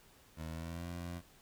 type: tone with pitch glide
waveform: 20% pulse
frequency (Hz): 80.1 to 86.85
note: E2 to F2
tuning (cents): -49 to -9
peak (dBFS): -36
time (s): 0.36-1.22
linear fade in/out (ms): 50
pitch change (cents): +140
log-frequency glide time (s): 0.48-0.88
effects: pink hiss -63 dBFS RMS until 1.41 s